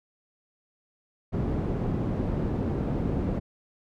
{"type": "low-pass noise", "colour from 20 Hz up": "white", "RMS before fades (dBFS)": -28, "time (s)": [1.32, 3.4], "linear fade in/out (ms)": 20, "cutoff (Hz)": 270, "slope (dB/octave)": 12, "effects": []}